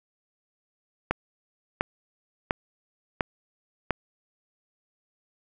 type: click train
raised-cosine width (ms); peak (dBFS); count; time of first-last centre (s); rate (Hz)
0.5; -8; 5; 1.11-3.907; 1.43
effects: none